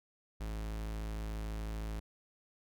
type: tone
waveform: 45% pulse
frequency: 53.7 Hz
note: A1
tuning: 41 cents flat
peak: -37 dBFS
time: 0.4-2 s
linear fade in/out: 10 ms
effects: none